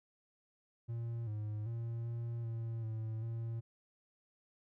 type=tone with pitch steps; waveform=triangle; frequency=116.5 / 106.2 / 116 / 117.1 / 114.5 / 110.8 / 114.8 Hz; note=A#2 / G#2 / A#2 / A#2 / A#2 / A2 / A#2; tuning=-1 / +39 / -8 / +8 / -31 / +13 / -26 cents; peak=-35 dBFS; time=0.88-3.61 s; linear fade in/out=20 ms; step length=390 ms; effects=none